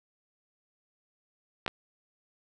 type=clicks; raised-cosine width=0.3 ms; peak=-15 dBFS; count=2; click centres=1.663 / 1.679 s; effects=none